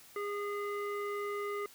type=tone with low-pass filter; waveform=square; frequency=409.2 Hz; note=G#4; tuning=26 cents flat; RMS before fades=-37 dBFS; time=0.16-1.66 s; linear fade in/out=2 ms; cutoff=1700 Hz; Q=4.4; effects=white hiss -57 dBFS RMS until 1.74 s